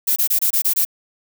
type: noise bursts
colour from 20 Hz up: violet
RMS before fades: -17 dBFS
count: 7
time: 0.07-0.851 s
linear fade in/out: 10 ms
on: 91 ms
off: 24 ms
effects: none